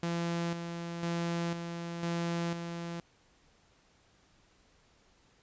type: tone with tremolo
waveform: sawtooth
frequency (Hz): 170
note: F3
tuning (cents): -46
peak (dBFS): -27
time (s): 0.03-3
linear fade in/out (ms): 2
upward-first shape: square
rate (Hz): 1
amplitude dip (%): 50
effects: pink hiss -66 dBFS RMS until 5.42 s + resampled to 16000 Hz